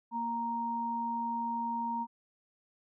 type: tone pair together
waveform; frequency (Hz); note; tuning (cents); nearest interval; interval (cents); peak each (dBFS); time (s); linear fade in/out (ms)
sine; 233.1 / 932.4; A#3 / A#5; 0 / 0; 2 octaves; 2400; -38 / -32; 0.11-2.07; 50
effects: none